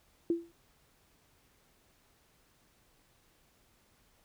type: tone with exponential decay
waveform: sine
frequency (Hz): 337.6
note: E4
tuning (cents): +41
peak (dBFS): -23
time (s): 0.3-0.52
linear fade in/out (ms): 2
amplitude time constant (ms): 46
effects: pink hiss -68 dBFS RMS until 4.24 s